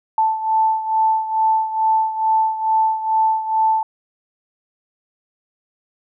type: beating tone pair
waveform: sine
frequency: 880 / 882.3 Hz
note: A5 / A5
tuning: 0 / +5 cents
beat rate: 2.3 Hz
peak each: -16 / -21 dBFS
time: 0.18-3.83 s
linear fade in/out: 2 ms
effects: none